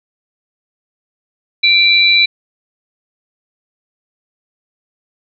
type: tone pair together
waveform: sine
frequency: 2349 / 3958 Hz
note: D7 / B7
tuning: 0 / +3 cents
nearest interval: major sixth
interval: 903 cents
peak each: -10 dBFS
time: 1.63-2.26 s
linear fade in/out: 10 ms
effects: none